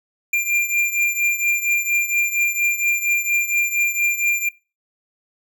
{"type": "beating tone pair", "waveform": "square", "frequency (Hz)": [2386, 2390.3], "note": ["D7", "D7"], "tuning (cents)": [27, 30], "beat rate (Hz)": 4.3, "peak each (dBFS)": [-20, -24], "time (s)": [0.33, 4.49], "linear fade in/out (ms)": 5, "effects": ["noise-tail reverb RT60 0.3 s tail -22 dB re dry"]}